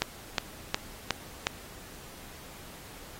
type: click train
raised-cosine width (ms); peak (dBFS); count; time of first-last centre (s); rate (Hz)
0.2; -7; 5; 0.02-1.469; 2.76
effects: pink hiss -48 dBFS RMS until 3.19 s + AAC 48 kbps